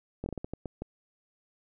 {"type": "slowing click train", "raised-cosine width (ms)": 2, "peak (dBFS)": -22, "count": 9, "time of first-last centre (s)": [0.24, 0.82], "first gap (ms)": 21, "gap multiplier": 1.34, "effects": []}